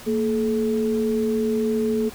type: tone pair together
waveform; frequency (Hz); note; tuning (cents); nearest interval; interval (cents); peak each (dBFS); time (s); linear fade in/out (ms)
sine; 229.4 / 429.4; A#3 / A4; -28 / -42; major seventh; 1086; -22; 0.06-2.1; 20
effects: pink hiss -41 dBFS RMS until 2.14 s